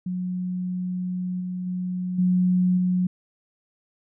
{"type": "tone with level steps", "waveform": "sine", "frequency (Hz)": 181.7, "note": "F#3", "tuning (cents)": -31, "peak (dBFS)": [-25, -27, -25, -17, -19], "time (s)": [0.06, 3.07], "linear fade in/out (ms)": 5, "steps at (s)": [1.4, 1.66, 2.18, 2.77], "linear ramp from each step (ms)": 10, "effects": []}